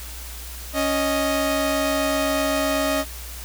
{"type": "tone pair together", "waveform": "sawtooth", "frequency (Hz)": [277.3, 622.5], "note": ["C#4", "D#5"], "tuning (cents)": [1, 1], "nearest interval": "octave + major second", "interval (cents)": 1400, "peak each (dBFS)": [-20, -18], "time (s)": [0.73, 3.05], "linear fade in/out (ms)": 50, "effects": ["added 60 Hz sine -35 dBFS peak until 3.44 s", "white hiss -38 dBFS RMS until 3.44 s"]}